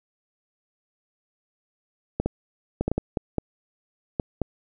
clicks, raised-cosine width 2 ms, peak -10 dBFS, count 10, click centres 2.2 / 2.26 / 2.81 / 2.88 / 2.916 / 2.98 / 3.172 / 3.383 / 4.198 / 4.417 s, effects none

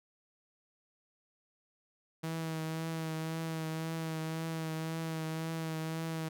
sawtooth tone with vibrato, 161 Hz, E3, 41 cents flat, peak -31 dBFS, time 2.23-6.29 s, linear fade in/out 10 ms, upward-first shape triangle, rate 1.9 Hz, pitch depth 27 cents each way, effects none

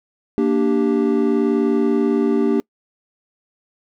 triangle chord, G minor, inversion first, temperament equal, 233.1 / 293.7 / 392 Hz, Bb3 / D4 / G4, 0 / 0 / 0 cents, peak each -17 dBFS, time 0.38-2.6 s, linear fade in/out 0 ms, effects noise-tail reverb RT60 0.1 s tail -26 dB re dry

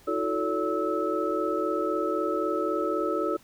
sine tone cluster, 319.2 / 363 / 438.9 / 570 / 1301 Hz, D#4 / F#4 / A4 / C#5 / E6, +44 / -33 / -4 / +48 / -23 cents, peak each -31 dBFS, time 0.07-3.37 s, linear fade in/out 10 ms, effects pink hiss -56 dBFS RMS until 3.43 s

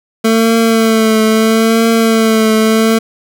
25% pulse tone with vibrato, 223.2 Hz, A3, 25 cents sharp, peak -4 dBFS, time 0.24-2.99 s, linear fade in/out 10 ms, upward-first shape triangle, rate 0.76 Hz, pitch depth 38 cents each way, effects none

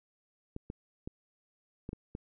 clicks, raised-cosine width 3 ms, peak -26 dBFS, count 6, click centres 0.564 / 0.701 / 1.075 / 1.891 / 1.931 / 2.151 s, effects none

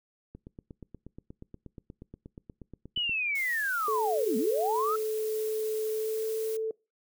click train, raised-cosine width 3 ms, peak -31 dBFS, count 24, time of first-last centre 0.35-3.095 s, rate 8.38 Hz
sine linear two-way sweep, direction down then up, 3003 to 207.7 to 1338 Hz, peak -27 dBFS, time 2.96-4.96 s, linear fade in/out 5 ms, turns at 4.37 s
blue noise, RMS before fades -43 dBFS, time 3.35-6.57 s, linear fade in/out 5 ms
sine tone with pitch glide, 435.1 to 441.9 Hz, A4 to A4, -19 to +7 cents, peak -28 dBFS, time 3.88-6.71 s, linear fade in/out 2 ms, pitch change +26 cents, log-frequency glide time 5.91-6.27 s
effects noise-tail reverb RT60 0.3 s tail -25 dB re dry

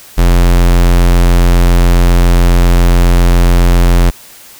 square tone, 43.65 Hz, F1, in tune, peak -5 dBFS, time 0.17-4.11 s, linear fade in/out 20 ms, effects white hiss -36 dBFS RMS until 4.59 s

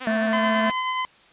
5% pulse tone with vibrato, 243.1 Hz, B3, 27 cents flat, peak -20 dBFS, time 0-0.72 s, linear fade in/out 20 ms, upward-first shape sine, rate 9.1 Hz, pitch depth 130 cents each way
harmonic tone, 220 Hz, A3, in tune, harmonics 1 / 3 / 5 / 7 / 8, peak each -23 / -24 / -38 / -32 / -30 dBFS, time 0.07-0.7 s, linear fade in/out 2 ms
sawtooth tone with tremolo, 1023 Hz, C6, 39 cents flat, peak -18 dBFS, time 0.33-1.05 s, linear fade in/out 0 ms, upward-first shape triangle, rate 9.4 Hz, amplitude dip 30%
effects white hiss -53 dBFS RMS until 1.32 s + resampled to 8000 Hz

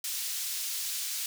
pink high-pass noise, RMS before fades -34 dBFS, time 0.04-1.26 s, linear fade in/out 2 ms, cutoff 4200 Hz, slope 12 dB/octave, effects none

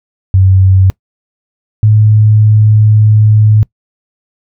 sine tone pair in turn, 94.9 / 107.24 Hz, F#2 / A2, +44 / -44 cents, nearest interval major second, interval 212 cents, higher second, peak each -3 dBFS, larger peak neither, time 0.34-0.9 / 1.83-3.63 s, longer second, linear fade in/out 0 ms, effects noise-tail reverb RT60 0.1 s tail -23 dB re dry

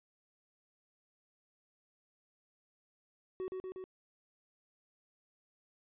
triangle tone with echo, 374 Hz, F#4, 19 cents sharp, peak -34 dBFS, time 3.4-3.48 s, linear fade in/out 0 ms, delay 120 ms, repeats 3, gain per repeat -2 dB, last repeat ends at 3.84 s, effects resampled to 8000 Hz

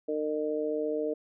harmonic tone, 152.4 Hz, D#3, 36 cents flat, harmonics 2 / 3 / 4, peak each -34 / -30 / -34 dBFS, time 0.08-1.14 s, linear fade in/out 10 ms, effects none

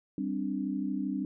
sine chord, G suspended fourth, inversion none, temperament just, 196 / 261.3 / 294 Hz, G3 / C4 / D4, 0 / -2 / +2 cents, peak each -34 dBFS, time 0.18-1.25 s, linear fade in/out 2 ms, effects none

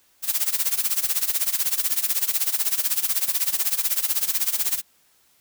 blue noise with tremolo, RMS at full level -20 dBFS, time 0.22-4.82 s, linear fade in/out 50 ms, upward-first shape sine, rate 16 Hz, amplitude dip 85%, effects white hiss -61 dBFS RMS until 5.4 s

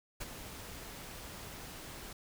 pink noise with ADSR envelope, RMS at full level -39 dBFS, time 0.2-2.13 s, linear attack 15 ms, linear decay 27 ms, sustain -8 dB, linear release 4 ms, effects none

